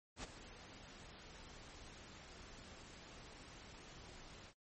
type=noise with ADSR envelope; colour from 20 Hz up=pink; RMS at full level=-45 dBFS; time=0.16-4.54 s; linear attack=75 ms; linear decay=21 ms; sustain=-11 dB; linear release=70 ms; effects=MP3 32 kbps